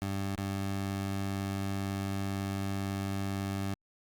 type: tone with dropouts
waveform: 20% pulse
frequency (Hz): 98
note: G2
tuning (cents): 0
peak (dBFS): -27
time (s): 0.02-3.74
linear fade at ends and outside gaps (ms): 0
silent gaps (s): 0.356-0.379
effects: Opus 48 kbps